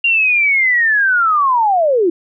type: linear sweep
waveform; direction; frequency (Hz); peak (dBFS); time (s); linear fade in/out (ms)
sine; down; 2794 to 323; -10; 0.04-2.1; 5
effects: none